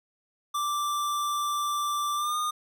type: tone with pitch glide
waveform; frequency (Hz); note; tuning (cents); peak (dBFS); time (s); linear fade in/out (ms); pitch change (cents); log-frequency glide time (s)
square; 1174.7 to 1221.1; D6 to D#6; 0 to -33; -27; 0.54-2.51; 10; +67; 2.15-2.36
effects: none